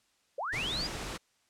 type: linear sweep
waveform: sine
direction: up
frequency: 467.5 to 5030 Hz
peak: -32 dBFS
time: 0.38-0.87 s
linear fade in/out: 5 ms
type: noise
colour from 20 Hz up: pink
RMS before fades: -38 dBFS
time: 0.52-1.18 s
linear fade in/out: 20 ms
effects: white hiss -71 dBFS RMS until 1.49 s + low-pass 8000 Hz 12 dB/octave